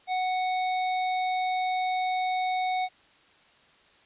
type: tone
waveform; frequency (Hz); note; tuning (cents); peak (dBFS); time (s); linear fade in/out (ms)
square; 740; F#5; 0; -26; 0.07-2.89; 50
effects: white hiss -59 dBFS RMS until 4.05 s + resampled to 8000 Hz